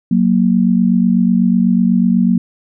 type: tone pair together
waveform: sine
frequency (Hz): 185.01 / 233.1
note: F#3 / A#3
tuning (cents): 0 / 0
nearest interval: major third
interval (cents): 400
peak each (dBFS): -12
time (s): 0.11-2.38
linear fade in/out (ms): 5
effects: none